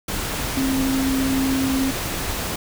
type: tone in noise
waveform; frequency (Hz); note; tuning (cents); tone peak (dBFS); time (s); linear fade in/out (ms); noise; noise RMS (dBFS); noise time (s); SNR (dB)
sine; 266.3; C4; +31; -19; 0.57-1.91; 5; pink; -26; 0.08-2.56; +4
effects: none